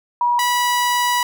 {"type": "tone pair in turn", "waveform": ["sine", "sawtooth"], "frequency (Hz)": [964, 976.9], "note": ["B5", "B5"], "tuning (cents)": [-42, -19], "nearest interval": "unison", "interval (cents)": 23, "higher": "second", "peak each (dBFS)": [-14, -12], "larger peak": "second", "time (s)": [[0.21, 0.39], [0.39, 1.23]], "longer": "second", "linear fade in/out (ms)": 2, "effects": []}